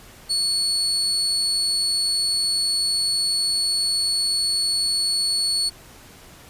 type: tone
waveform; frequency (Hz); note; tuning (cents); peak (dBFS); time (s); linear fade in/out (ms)
35% pulse; 4408; C#8; -11; -18; 0.29-5.7; 20
effects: pink hiss -46 dBFS RMS until 6.49 s + resampled to 32000 Hz